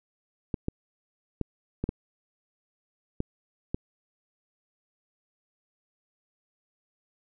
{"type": "clicks", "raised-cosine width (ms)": 3, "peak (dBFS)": -15, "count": 7, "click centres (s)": [0.542, 0.684, 1.413, 1.84, 1.891, 3.204, 3.745], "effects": []}